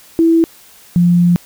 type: tone pair in turn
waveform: sine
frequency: 329.6 / 174.6 Hz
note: E4 / F3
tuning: 0 / 0 cents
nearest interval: major seventh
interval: 1100 cents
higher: first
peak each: -7 dBFS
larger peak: neither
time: 0.19-0.44 / 0.96-1.36 s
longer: second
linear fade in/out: 0 ms
effects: white hiss -43 dBFS RMS until 1.45 s